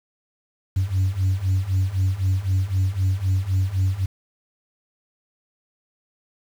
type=beating tone pair; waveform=sine; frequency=92.5 / 96.4 Hz; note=F#2 / G2; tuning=0 / -28 cents; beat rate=3.9 Hz; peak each=-21 / -19 dBFS; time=0.76-4.06 s; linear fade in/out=10 ms; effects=tanh soft clip ceiling -15 dBFS + 7-bit